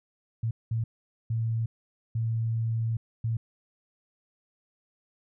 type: tone bursts at uneven times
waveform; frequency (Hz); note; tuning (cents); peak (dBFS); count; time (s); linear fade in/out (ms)
sine; 113.6; A#2; -44; -25; 5; 0.43-0.51 / 0.71-0.84 / 1.3-1.66 / 2.15-2.97 / 3.24-3.37; 5
effects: none